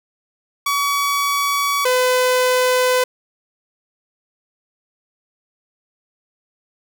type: tone pair in turn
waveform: sawtooth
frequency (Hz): 1134 / 505.1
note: C#6 / B4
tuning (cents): +39 / +39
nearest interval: octave + major second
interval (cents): 1400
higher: first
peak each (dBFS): -13 / -10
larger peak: second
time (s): 0.66-1.85 / 1.85-3.04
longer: neither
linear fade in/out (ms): 5
effects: none